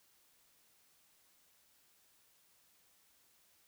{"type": "silence", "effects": ["white hiss -70 dBFS RMS until 3.67 s"]}